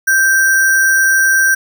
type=tone with sample-and-hold; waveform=sine; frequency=1568 Hz; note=G6; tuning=in tune; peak=-8 dBFS; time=0.07-1.55 s; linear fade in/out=10 ms; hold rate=7350 Hz; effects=none